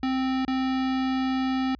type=tone with dropouts; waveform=square; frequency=261.6 Hz; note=C4; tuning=in tune; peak=-24 dBFS; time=0.03-1.75 s; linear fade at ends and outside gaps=2 ms; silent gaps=0.45-0.479 s; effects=added 60 Hz sine -48 dBFS peak until 1.79 s + resampled to 11025 Hz